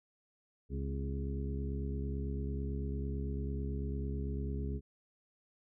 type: harmonic tone with a mistuned harmonic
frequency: 69 Hz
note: C#2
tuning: 7 cents flat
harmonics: 1 / 2 / 3 / 4 / 5 / 6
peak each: -36 / -41 / -44 / -46 / -51 / -46 dBFS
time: 0.69-4.81 s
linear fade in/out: 50 ms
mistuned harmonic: 4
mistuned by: -43 cents
effects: none